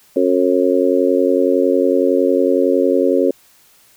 harmonic tone, 90.9 Hz, F#2, 30 cents flat, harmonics 3 / 4 / 5 / 6, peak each -17 / -17 / -17 / -17 dBFS, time 0.16-3.31 s, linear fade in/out 5 ms, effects white hiss -51 dBFS RMS until 3.96 s

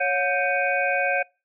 sine tone cluster, 555 / 721 / 1564 / 2248 / 2482 Hz, C#5 / F#5 / G6 / C#7 / D#7, +2 / -45 / -4 / +24 / -5 cents, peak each -26 / -26 / -25 / -30 / -28 dBFS, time 0-1.23 s, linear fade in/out 10 ms, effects noise-tail reverb RT60 0.3 s tail -25 dB re dry

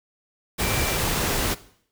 sine tone in noise, 2348 Hz, D7, 1 cent flat, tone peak -34 dBFS, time 0.61-0.98 s, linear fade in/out 20 ms, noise pink, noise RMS -24 dBFS, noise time 0.58-1.55 s, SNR -13 dB, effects noise-tail reverb RT60 0.6 s tail -17 dB re dry

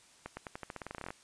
accelerating click train, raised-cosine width 0.5 ms, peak -25 dBFS, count 17, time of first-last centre 0.26-1.105 s, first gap 110 ms, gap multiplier 0.89, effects white hiss -61 dBFS RMS until 1.23 s + resampled to 22050 Hz

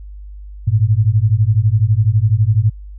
sine beating tone pair, 102 / 114 Hz, G#2 / A#2, -31 / -38 cents, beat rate 12 Hz, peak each -13 dBFS, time 0.67-2.7 s, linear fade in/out 10 ms, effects added 50 Hz sine -30 dBFS peak until 2.98 s

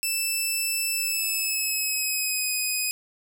10% pulse tone with pitch glide, 2645 to 2504 Hz, E7 to D#7, +5 to +10 cents, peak -16 dBFS, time 0.03-2.91 s, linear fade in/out 0 ms, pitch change -95 cents, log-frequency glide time 0.93-2.52 s, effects none

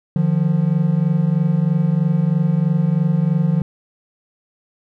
triangle tone pair together, 151.51 / 174.61 Hz, D#3 / F3, -46 / 0 cents, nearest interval major second, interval 246 cents, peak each -15 dBFS, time 0.16-3.62 s, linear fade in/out 2 ms, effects none

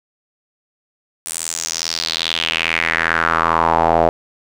square tone with band-pass filter sweep, 41.2 Hz, E1, in tune, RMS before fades -18 dBFS, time 1.26-4.09 s, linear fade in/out 0 ms, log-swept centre 9400 to 640 Hz, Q 3.7, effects none

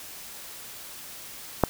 click, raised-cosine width 1 ms, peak -3 dBFS, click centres 1.637 s, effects white hiss -42 dBFS RMS until 1.69 s

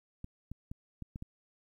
clicks, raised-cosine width 5 ms, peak -29 dBFS, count 6, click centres 0.244 / 0.516 / 0.715 / 1.023 / 1.159 / 1.224 s, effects 11-bit

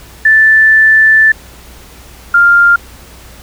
sine tone pair in turn, 1760 / 1398.4 Hz, A6 / F6, 0 / +2 cents, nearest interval major third, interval 398 cents, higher first, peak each -3 dBFS, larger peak neither, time 0.25-1.32 / 2.34-2.76 s, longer first, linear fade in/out 5 ms, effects added 60 Hz sine -37 dBFS peak until 3.42 s + pink hiss -37 dBFS RMS until 3.42 s

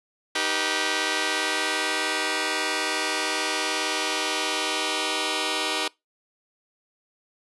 5% pulse chord, Eb augmented, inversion none, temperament just, 311.1 / 388.9 / 486.1 Hz, Eb4 / G4 / B4, 0 / -14 / -28 cents, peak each -17 dBFS, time 0.35-5.88 s, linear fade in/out 5 ms, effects noise-tail reverb RT60 0.2 s tail -24 dB re dry + resampled to 24000 Hz

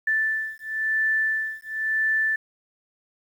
sine beating tone pair, 1760 / 1760.97 Hz, A6 / A6, 0 / +1 cents, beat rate 0.97 Hz, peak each -25 / -25 dBFS, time 0.07-2.36 s, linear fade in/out 5 ms, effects 9-bit

